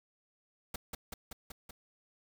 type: noise with echo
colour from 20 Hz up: pink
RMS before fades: -38 dBFS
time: 0.74-0.76 s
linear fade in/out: 5 ms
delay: 190 ms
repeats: 5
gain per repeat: -2 dB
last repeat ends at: 1.71 s
effects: none